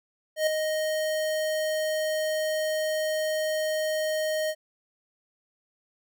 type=tone with ADSR envelope; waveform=square; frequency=622.3 Hz; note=D#5; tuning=in tune; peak=-20 dBFS; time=0.36-4.55 s; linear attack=110 ms; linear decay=3 ms; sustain=-6 dB; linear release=55 ms; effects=none